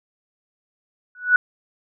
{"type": "tone with exponential growth", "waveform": "sine", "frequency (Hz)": 1475, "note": "F#6", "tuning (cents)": -6, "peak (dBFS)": -7, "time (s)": [1.15, 1.36], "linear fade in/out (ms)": 2, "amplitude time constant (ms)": 45, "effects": []}